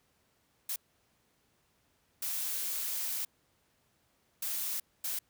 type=noise bursts at uneven times; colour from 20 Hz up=blue; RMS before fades=-35 dBFS; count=4; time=0.69-0.76 / 2.22-3.25 / 4.42-4.8 / 5.04-5.19 s; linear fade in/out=5 ms; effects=pink hiss -72 dBFS RMS until 5.29 s + high-pass 60 Hz 12 dB/octave